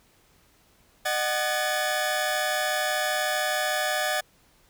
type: tone cluster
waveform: sawtooth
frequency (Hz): 609 / 745 / 1714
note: D#5 / F#5 / A6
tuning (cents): -37 / +12 / -46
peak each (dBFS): -25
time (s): 1.05-4.21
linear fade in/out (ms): 10
effects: pink hiss -61 dBFS RMS until 4.69 s